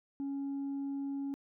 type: tone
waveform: sine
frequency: 277.5 Hz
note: C#4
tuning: 2 cents sharp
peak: -32 dBFS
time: 0.2-1.34 s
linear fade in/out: 0 ms
effects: tanh soft clip ceiling -33 dBFS